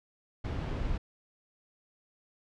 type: noise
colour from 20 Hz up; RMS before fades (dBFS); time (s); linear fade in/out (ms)
brown; -33; 0.44-0.98; 10
effects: low-pass 4000 Hz 12 dB/octave